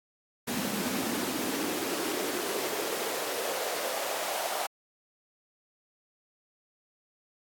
pink noise with high-pass filter sweep, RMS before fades -32 dBFS, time 0.47-4.67 s, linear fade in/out 10 ms, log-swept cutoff 210 to 690 Hz, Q 3.1, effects AAC 64 kbps

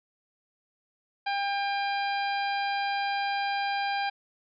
harmonic tone, 800 Hz, G5, 35 cents sharp, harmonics 1 / 2 / 3 / 4 / 5 / 6, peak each -28 / -34 / -36 / -41 / -42 / -42 dBFS, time 1.26-4.1 s, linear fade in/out 10 ms, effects none

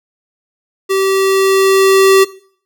square tone with level ramp, 386.2 Hz, G4, 26 cents flat, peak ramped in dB -12 to -5 dBFS, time 0.89-2.25 s, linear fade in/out 20 ms, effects noise-tail reverb RT60 0.5 s tail -18 dB re dry

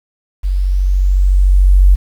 sine tone with level ramp, 46.9 Hz, F#1, 24 cents sharp, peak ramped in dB -12 to -3 dBFS, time 0.43-1.96 s, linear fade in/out 20 ms, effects 7-bit

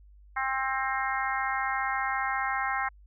harmonic tone, 265.3 Hz, C4, 24 cents sharp, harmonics 3 / 4 / 5 / 6 / 7 / 8, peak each -32 / -33 / -34 / -35 / -35 / -36 dBFS, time 0.36-2.89 s, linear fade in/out 10 ms, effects added 50 Hz sine -51 dBFS peak until 3.06 s

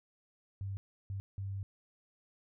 sine tone bursts at uneven times, 98 Hz, G2, in tune, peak -36 dBFS, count 3, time 0.61-0.77 / 1.1-1.2 / 1.38-1.63 s, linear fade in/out 0 ms, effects none

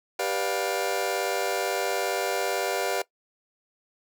sawtooth chord, G dominant seventh, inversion none, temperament just, 392 / 490 / 588 / 705.6 Hz, G4 / B4 / D5 / F5, 0 / -14 / +2 / +18 cents, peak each -27 dBFS, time 0.19-3.02 s, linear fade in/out 5 ms, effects noise-tail reverb RT60 0.1 s tail -19 dB re dry

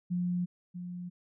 sine tone with echo, 177.7 Hz, F3, 30 cents sharp, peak -28 dBFS, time 0.1-0.46 s, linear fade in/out 20 ms, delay 640 ms, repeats 1, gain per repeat -9 dB, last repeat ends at 1.1 s, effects none

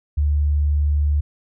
sine tone, 73.42 Hz, D2, in tune, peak -15 dBFS, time 0.17-1.21 s, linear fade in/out 10 ms, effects none

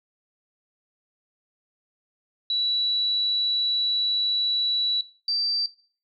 sine tone pair in turn, 3933 / 4670 Hz, B7 / D8, -8 / -11 cents, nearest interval minor third, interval 297 cents, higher second, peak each -22 dBFS, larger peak neither, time 2.5-5.01 / 5.28-5.66 s, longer first, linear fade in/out 2 ms, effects noise-tail reverb RT60 0.4 s tail -18 dB re dry

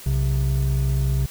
triangle tone pair together, 62.8 / 133.07 Hz, B1 / C3, +30 / +30 cents, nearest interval octave + minor second, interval 1300 cents, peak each -19 dBFS, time 0.06-1.26 s, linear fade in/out 5 ms, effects white hiss -41 dBFS RMS until 1.3 s

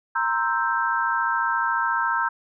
sine chord, C dominant seventh, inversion third, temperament equal, 932.3 / 1046.5 / 1318.5 / 1568 Hz, Bb5 / C6 / E6 / G6, 0 / 0 / 0 / 0 cents, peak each -25 / -29 / -26 / -25 dBFS, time 0.15-2.29 s, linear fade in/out 10 ms, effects none

